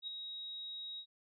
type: tone with ADSR envelope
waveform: sine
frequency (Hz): 3800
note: A#7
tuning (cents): +33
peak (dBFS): -37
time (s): 0.02-1.06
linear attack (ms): 56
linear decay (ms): 4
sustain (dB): -5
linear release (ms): 74
effects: none